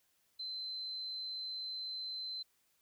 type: tone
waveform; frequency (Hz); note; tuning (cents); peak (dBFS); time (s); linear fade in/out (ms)
sine; 4074; C8; -47; -39; 0.39-2.43; 10
effects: white hiss -75 dBFS RMS until 2.81 s